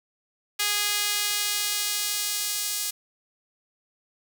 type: tone with high-pass filter sweep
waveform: sawtooth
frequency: 412.8 Hz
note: G#4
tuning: 10 cents flat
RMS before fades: -27 dBFS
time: 0.59-2.91 s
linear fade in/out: 10 ms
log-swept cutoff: 2500 to 5500 Hz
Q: 0.71
effects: none